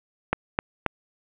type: clicks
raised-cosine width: 0.5 ms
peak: -6 dBFS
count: 3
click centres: 0.33 / 0.589 / 0.863 s
effects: resampled to 8000 Hz + 8-bit